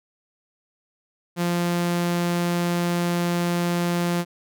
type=tone; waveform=sawtooth; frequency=173.7 Hz; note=F3; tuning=9 cents flat; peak=-17 dBFS; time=1.36-4.25 s; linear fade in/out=50 ms; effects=none